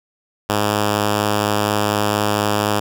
5% pulse tone, 104.2 Hz, G#2, 6 cents sharp, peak -5 dBFS, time 0.49-2.8 s, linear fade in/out 10 ms, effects none

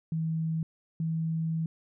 sine tone pair in turn, 161.2 / 162.01 Hz, E3 / E3, -38 / -30 cents, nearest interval unison, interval 8 cents, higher second, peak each -27 dBFS, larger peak neither, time 0.12-0.63 / 1-1.66 s, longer second, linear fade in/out 2 ms, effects none

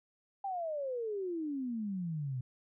sine exponential sweep, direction down, 804 to 122.6 Hz, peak -34 dBFS, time 0.44-2.41 s, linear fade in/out 5 ms, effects none

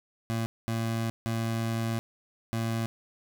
25% pulse tone bursts at uneven times, 113.8 Hz, A#2, 41 cents flat, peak -24 dBFS, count 4, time 0.3-0.46 / 0.68-1.1 / 1.26-1.99 / 2.53-2.86 s, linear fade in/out 0 ms, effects none

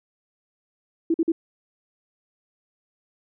sine tone bursts, 329.6 Hz, E4, in tune, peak -17 dBFS, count 3, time 1.1-1.32 s, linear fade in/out 5 ms, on 42 ms, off 47 ms, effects none

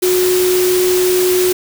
sine tone in noise, 365 Hz, F#4, 24 cents flat, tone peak -11 dBFS, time 0.02-1.53 s, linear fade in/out 10 ms, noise white, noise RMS -20 dBFS, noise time 0.02-1.53 s, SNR +6 dB, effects none

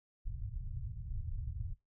pink low-pass noise, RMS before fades -40 dBFS, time 0.25-1.75 s, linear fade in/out 20 ms, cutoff 130 Hz, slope 48 dB/octave, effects noise-tail reverb RT60 0.2 s tail -21 dB re dry

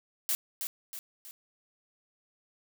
blue noise with echo, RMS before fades -29 dBFS, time 0.29-0.35 s, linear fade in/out 0 ms, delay 320 ms, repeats 3, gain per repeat -6 dB, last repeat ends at 1.31 s, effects none

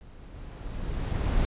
brown noise with level ramp, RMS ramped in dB -48 to -23 dBFS, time 0.01-1.45 s, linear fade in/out 0 ms, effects resampled to 8000 Hz

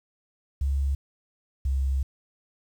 sine tone pair in turn, 69 / 67.19 Hz, C#2 / C2, -7 / +47 cents, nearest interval unison, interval 46 cents, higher first, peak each -22 dBFS, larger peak neither, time 0.61-0.95 / 1.65-2.03 s, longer second, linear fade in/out 5 ms, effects 9-bit

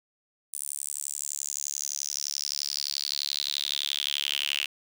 sawtooth tone with high-pass filter sweep, 71.6 Hz, D2, 43 cents flat, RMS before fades -32 dBFS, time 0.53-4.66 s, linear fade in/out 5 ms, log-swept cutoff 9300 to 2800 Hz, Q 6.3, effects none

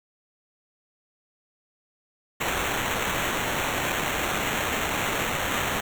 white noise with sample-and-hold, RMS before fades -27 dBFS, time 2.4-5.81 s, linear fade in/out 10 ms, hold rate 4900 Hz, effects none

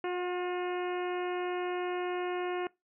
harmonic tone with a mistuned harmonic, 357.7 Hz, F4, 41 cents sharp, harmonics 1 / 2 / 3 / 4 / 5 / 6 / 7 / 8, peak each -32 / -38 / -42 / -44 / -46 / -48 / -49 / -50 dBFS, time 0.04-2.67 s, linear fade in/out 2 ms, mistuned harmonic 2, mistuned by +18 cents, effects noise-tail reverb RT60 0.2 s tail -22 dB re dry

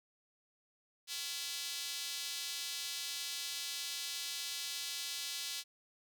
square tone with high-pass filter, 154.2 Hz, D#3, 15 cents flat, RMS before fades -41 dBFS, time 1.07-5.64 s, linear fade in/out 50 ms, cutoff 3800 Hz, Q 1.5, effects none

